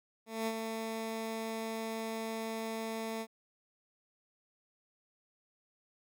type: tone with ADSR envelope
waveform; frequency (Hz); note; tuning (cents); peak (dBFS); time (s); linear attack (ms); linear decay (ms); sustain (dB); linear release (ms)
15% pulse; 223.5; A3; +27; -25; 0.26-3.27; 210; 51; -5; 58
effects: none